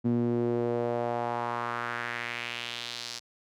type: tone with band-pass filter sweep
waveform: sawtooth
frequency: 119.1 Hz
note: A#2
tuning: 38 cents sharp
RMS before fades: -31 dBFS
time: 0.04-3.2 s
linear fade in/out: 20 ms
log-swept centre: 240 to 5200 Hz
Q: 2.4
effects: none